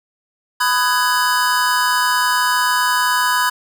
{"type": "chord", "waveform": "square", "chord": "G# minor seventh", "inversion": "first", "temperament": "just", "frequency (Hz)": [996.7, 1245.9, 1495.1, 1661.2], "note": ["B5", "D#6", "F#6", "G#6"], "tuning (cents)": [16, 2, 18, 0], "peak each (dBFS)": [-18, -24, -23, -21], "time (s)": [0.6, 3.5], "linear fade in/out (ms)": 10, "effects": []}